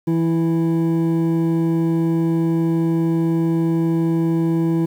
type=tone pair together; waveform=triangle; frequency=164.8 / 329.6 Hz; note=E3 / E4; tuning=0 / 0 cents; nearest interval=octave; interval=1200 cents; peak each=-15 dBFS; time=0.07-4.86 s; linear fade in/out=10 ms; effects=tanh soft clip ceiling -11 dBFS + 8-bit